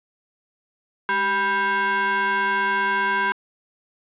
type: ring-modulated tone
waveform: square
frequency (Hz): 297.5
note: D4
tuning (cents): +22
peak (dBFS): -17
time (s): 1.09-3.32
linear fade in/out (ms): 0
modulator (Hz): 1280
effects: resampled to 8000 Hz + 9-bit